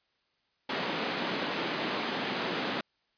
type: band-pass noise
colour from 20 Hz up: pink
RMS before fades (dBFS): -33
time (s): 0.69-2.81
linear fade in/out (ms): 5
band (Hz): 190 to 4300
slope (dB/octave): 24
effects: white hiss -74 dBFS RMS until 3.17 s + resampled to 11025 Hz